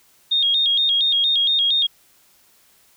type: tone with vibrato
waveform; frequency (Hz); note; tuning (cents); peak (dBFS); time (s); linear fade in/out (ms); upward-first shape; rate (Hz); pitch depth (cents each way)
sine; 3471; A7; -24; -15; 0.31-1.87; 10; square; 4.3; 100
effects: white hiss -56 dBFS RMS until 2.96 s